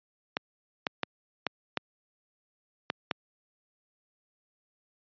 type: clicks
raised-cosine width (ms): 0.3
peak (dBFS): -11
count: 7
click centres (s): 0.369 / 0.868 / 1.033 / 1.467 / 1.773 / 2.901 / 3.112
effects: high-pass 150 Hz 12 dB/octave + resampled to 11025 Hz